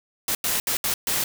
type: noise bursts at uneven times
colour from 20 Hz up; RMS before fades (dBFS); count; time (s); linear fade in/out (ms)
white; -24; 5; 0.28-0.35 / 0.44-0.6 / 0.67-0.77 / 0.84-0.94 / 1.07-1.24; 2
effects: none